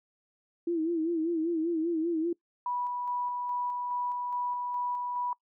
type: tone with vibrato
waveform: sine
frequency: 329.6 Hz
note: E4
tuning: in tune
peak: -26 dBFS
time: 0.67-2.33 s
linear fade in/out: 5 ms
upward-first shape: sine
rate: 5.1 Hz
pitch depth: 86 cents each way
type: tone with tremolo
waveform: sine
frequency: 980 Hz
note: B5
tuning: 14 cents flat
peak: -29 dBFS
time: 2.66-5.33 s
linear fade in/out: 2 ms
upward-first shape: square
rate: 2.4 Hz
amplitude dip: 25%
effects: noise-tail reverb RT60 0.1 s tail -23 dB re dry